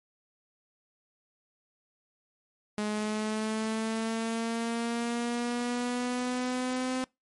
sawtooth linear sweep, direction up, 210 to 257.9 Hz, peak -25 dBFS, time 2.78-7.04 s, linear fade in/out 0 ms, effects noise-tail reverb RT60 0.2 s tail -24 dB re dry + MP3 48 kbps

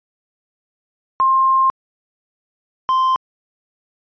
sine / triangle tone pair in turn, 1059 / 1042.6 Hz, C6 / C6, +21 / -6 cents, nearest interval unison, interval 27 cents, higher first, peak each -11 dBFS, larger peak neither, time 1.2-1.7 / 2.89-3.16 s, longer first, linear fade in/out 0 ms, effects resampled to 11025 Hz

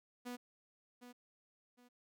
sawtooth tone with echo, 245.4 Hz, B3, 11 cents flat, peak -39 dBFS, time 0.25-0.37 s, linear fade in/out 20 ms, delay 760 ms, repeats 2, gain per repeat -10 dB, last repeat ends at 1.89 s, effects none

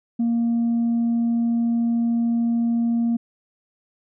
sine tone, 233.4 Hz, A#3, 2 cents sharp, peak -16 dBFS, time 0.19-3.17 s, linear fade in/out 10 ms, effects tanh soft clip ceiling -16 dBFS

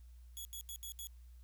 5% pulse tone bursts at uneven times, 3372 Hz, G#7, 26 cents sharp, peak -36 dBFS, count 5, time 0.37-0.45 / 0.53-0.61 / 0.69-0.76 / 0.83-0.92 / 0.99-1.07 s, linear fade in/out 0 ms, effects added 60 Hz sine -53 dBFS peak until 1.43 s + white hiss -75 dBFS RMS until 1.43 s

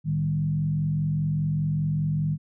sine tone with frequency modulation, 153.4 Hz, D#3, 24 cents flat, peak -22 dBFS, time 0.04-2.38 s, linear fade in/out 50 ms, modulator 45 Hz, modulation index 0.64, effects none

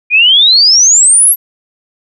sine exponential sweep, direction up, 2390 to 11840 Hz, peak -3 dBFS, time 0.1-1.36 s, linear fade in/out 50 ms, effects none

